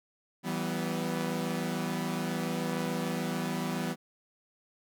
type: chord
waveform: sawtooth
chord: E minor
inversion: none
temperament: equal with one note detuned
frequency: 164.81 / 191.74 / 246.9 Hz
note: E3 / G3 / B3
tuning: 0 / -38 / 0 cents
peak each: -31 dBFS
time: 0.43-3.96 s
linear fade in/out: 50 ms
effects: none